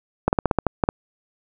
clicks, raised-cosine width 1 ms, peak -3 dBFS, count 9, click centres 0.28 / 0.329 / 0.388 / 0.457 / 0.512 / 0.587 / 0.667 / 0.838 / 0.889 s, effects none

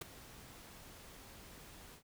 pink noise with ADSR envelope, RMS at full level -39 dBFS, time 0.01-2.03 s, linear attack 8 ms, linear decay 8 ms, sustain -16 dB, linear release 89 ms, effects none

